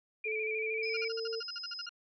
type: tone with vibrato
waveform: sine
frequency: 2349 Hz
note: D7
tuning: in tune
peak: -34 dBFS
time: 0.24-1.08 s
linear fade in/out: 5 ms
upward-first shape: square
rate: 13 Hz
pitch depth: 42 cents each way
type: tone with pitch glide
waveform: sine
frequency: 435.5 to 451.1 Hz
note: A4 to A4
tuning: -18 to +43 cents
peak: -35 dBFS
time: 0.25-1.41 s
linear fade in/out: 20 ms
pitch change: +61 cents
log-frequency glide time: 0.44-1.17 s
type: tone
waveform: sine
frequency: 5070 Hz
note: D#8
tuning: 32 cents sharp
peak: -40 dBFS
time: 0.83-1.86 s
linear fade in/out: 2 ms
type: tone bursts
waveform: 20% pulse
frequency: 1410 Hz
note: F6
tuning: 16 cents sharp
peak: -34 dBFS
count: 13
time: 0.94-1.893 s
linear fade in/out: 5 ms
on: 29 ms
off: 48 ms
effects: resampled to 16000 Hz